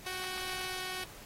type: tone pair together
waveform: 5% pulse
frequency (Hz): 370 / 784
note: F#4 / G5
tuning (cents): 0 / 0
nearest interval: octave + minor second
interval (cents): 1300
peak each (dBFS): -25 / -34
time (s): 0.06-1.04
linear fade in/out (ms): 5
effects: pink hiss -51 dBFS RMS until 1.25 s + AAC 48 kbps